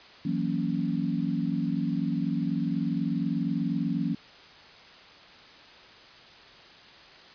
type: chord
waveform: sine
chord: F# dominant seventh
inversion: third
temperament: equal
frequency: 164.81 / 185 / 233.1 / 277.2 Hz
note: E3 / F#3 / A#3 / C#4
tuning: 0 / 0 / 0 / 0 cents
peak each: -31 dBFS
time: 0.25-4.15 s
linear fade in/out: 5 ms
effects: white hiss -50 dBFS RMS until 7.34 s + resampled to 11025 Hz